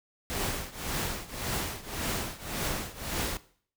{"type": "noise with tremolo", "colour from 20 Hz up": "pink", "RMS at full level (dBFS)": -30, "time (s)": [0.3, 3.37], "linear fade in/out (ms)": 0, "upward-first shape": "triangle", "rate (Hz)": 1.8, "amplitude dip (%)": 90, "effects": ["noise-tail reverb RT60 0.5 s tail -17 dB re dry"]}